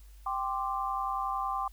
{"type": "chord", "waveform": "sine", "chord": "G suspended fourth", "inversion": "none", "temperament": "just", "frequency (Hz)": [784, 1045.3, 1176], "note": ["G5", "C6", "D6"], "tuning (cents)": [0, -2, 2], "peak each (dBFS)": -34, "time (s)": [0.26, 1.68], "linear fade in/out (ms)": 5, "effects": ["added 50 Hz sine -49 dBFS peak until 1.72 s", "white hiss -64 dBFS RMS until 1.72 s"]}